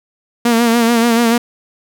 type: tone with vibrato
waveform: sawtooth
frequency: 233.1 Hz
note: A#3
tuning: in tune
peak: -6 dBFS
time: 0.45-1.38 s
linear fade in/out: 5 ms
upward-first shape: sine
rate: 6.9 Hz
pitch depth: 49 cents each way
effects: none